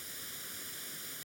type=noise with comb filter; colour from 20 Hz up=white; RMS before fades=-43 dBFS; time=0-1.23 s; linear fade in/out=0 ms; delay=0.57 ms; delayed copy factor=+0.75; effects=high-pass 100 Hz 12 dB/octave + AAC 64 kbps